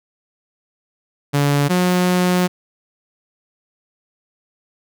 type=tone pair in turn; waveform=sawtooth; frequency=143.2 / 180.42 Hz; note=D3 / F#3; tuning=-43 / -43 cents; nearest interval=major third; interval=400 cents; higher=second; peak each=-10 dBFS; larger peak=neither; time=1.33-1.69 / 1.69-2.48 s; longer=second; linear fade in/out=20 ms; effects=none